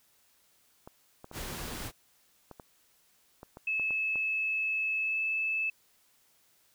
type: clicks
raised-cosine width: 1 ms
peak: -31 dBFS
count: 10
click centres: 0.875 / 1.244 / 1.314 / 2.513 / 2.598 / 3.431 / 3.571 / 3.797 / 3.907 / 4.157 s
type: noise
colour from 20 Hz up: pink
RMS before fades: -39 dBFS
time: 1.32-1.92 s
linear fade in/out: 50 ms
type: tone with pitch glide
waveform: sine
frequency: 2600 to 2617 Hz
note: E7 to E7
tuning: -24 to -13 cents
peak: -28 dBFS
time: 3.67-5.7 s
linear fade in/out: 5 ms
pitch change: +11 cents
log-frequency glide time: 5.01-5.19 s
effects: white hiss -67 dBFS RMS until 6.74 s